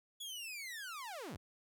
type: linear sweep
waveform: sawtooth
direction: down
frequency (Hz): 3418 to 45.6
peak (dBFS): -40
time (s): 0.2-1.37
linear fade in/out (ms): 10
effects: none